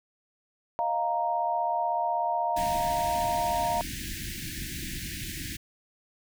sine chord, Eb suspended second, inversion none, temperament equal, 622.3 / 698.5 / 932.3 Hz, Eb5 / F5 / Bb5, 0 / 0 / 0 cents, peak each -34 / -28 / -28 dBFS, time 0.79-3.81 s, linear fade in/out 0 ms
pink band-stop noise, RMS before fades -36 dBFS, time 2.56-5.57 s, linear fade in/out 10 ms, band 350 to 1600 Hz, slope 96 dB/octave
effects none

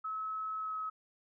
sine tone with pitch glide, 1291 to 1280.6 Hz, E6 to D#6, -37 to +49 cents, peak -35 dBFS, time 0.04-0.9 s, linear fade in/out 10 ms, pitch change -14 cents, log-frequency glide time 0.58-0.75 s, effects none

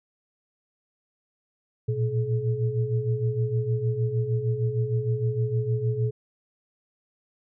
sine tone cluster, 114.7 / 121.2 / 426.7 Hz, A#2 / B2 / G#4, -28 / -32 / +47 cents, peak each -28 / -25 / -30 dBFS, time 1.88-6.11 s, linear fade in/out 10 ms, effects none

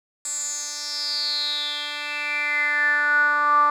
10% pulse tone with band-pass filter sweep, 294 Hz, D4, 2 cents sharp, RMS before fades -23 dBFS, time 0.25-3.7 s, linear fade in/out 2 ms, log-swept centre 7900 to 1100 Hz, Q 9, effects none

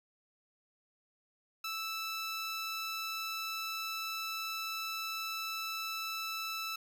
15% pulse tone, 1318.5 Hz, E6, in tune, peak -30 dBFS, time 1.64-6.76 s, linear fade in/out 5 ms, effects none

